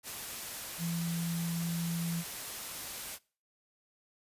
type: tone in noise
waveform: sine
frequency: 168.7 Hz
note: E3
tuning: 40 cents sharp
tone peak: -32 dBFS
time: 0.78-2.24 s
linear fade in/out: 50 ms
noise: white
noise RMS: -41 dBFS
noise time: 0.03-3.19 s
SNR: +6 dB
effects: noise-tail reverb RT60 0.4 s tail -23 dB re dry + resampled to 32000 Hz